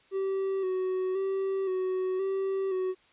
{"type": "tone with vibrato", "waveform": "triangle", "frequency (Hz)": 379.4, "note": "F#4", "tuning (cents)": 43, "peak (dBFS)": -25, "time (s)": [0.11, 2.95], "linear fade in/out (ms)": 50, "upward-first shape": "square", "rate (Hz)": 0.96, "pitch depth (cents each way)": 32, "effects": ["white hiss -62 dBFS RMS until 3.12 s", "resampled to 8000 Hz"]}